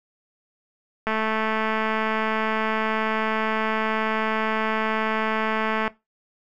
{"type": "click train", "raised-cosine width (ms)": 0.5, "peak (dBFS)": -10, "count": 1054, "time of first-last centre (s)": [1.07, 5.878], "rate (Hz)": 219, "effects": ["noise-tail reverb RT60 0.2 s tail -18 dB re dry"]}